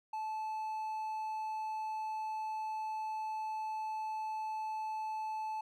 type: tone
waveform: triangle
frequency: 870 Hz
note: A5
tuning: 20 cents flat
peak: -34 dBFS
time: 0.13-5.61 s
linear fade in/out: 5 ms
effects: none